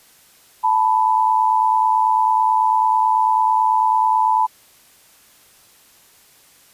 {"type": "tone pair together", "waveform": "sine", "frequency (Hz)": [878.7, 987.8], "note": ["A5", "B5"], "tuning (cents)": [-3, 0], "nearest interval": "major second", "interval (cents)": 203, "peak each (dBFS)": -16, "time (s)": [0.63, 4.47], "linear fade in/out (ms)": 20, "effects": ["white hiss -51 dBFS RMS until 6.73 s", "resampled to 32000 Hz"]}